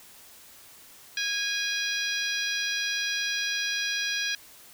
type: harmonic tone with a mistuned harmonic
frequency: 823 Hz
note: G#5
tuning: 16 cents flat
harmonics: 2 / 3 / 4 / 5 / 6 / 7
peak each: -31 / -33 / -34 / -35 / -36 / -36 dBFS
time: 1.17-4.35 s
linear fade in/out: 2 ms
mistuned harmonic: 5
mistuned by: -35 cents
effects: white hiss -51 dBFS RMS until 4.73 s